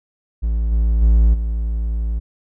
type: tone with level steps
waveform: triangle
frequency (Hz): 55.8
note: A1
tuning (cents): +25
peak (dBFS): -14 / -11 / -7 / -16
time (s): 0.42-2.2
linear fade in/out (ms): 20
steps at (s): 0.71 / 1.01 / 1.33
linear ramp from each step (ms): 20
effects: none